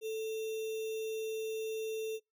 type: tone with sample-and-hold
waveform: sine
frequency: 440.7 Hz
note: A4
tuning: 3 cents sharp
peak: -34 dBFS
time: 0.01-2.2 s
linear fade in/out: 50 ms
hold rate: 3150 Hz
effects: noise-tail reverb RT60 0.2 s tail -25 dB re dry